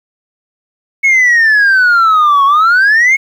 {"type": "exponential two-way sweep", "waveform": "sine", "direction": "down then up", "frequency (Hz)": [2206, 1093, 2206], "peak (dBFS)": -3, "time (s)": [1.03, 3.17], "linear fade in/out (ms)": 20, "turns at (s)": 2.45, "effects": ["tanh soft clip ceiling -4 dBFS", "7-bit"]}